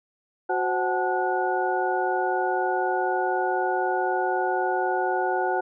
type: tone cluster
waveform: sine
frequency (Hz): 367.8 / 524 / 744 / 868 / 1458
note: F#4 / C5 / F#5 / A5 / F#6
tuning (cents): -10 / +2 / +9 / -24 / -26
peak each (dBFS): -27 / -31 / -26 / -29 / -31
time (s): 0.49-5.61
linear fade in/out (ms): 10
effects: none